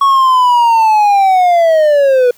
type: linear sweep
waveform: triangle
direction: down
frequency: 1114 to 482.7 Hz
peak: -4 dBFS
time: 0.01-2.31 s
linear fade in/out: 5 ms
effects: white hiss -46 dBFS RMS until 2.37 s